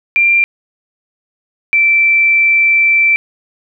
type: tone pair in turn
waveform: sine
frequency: 2375 / 2336 Hz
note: D7 / D7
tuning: +19 / -10 cents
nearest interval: unison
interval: 29 cents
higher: first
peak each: -7 dBFS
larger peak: neither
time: 0.16-0.44 / 1.73-3.16 s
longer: second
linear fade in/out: 0 ms
effects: none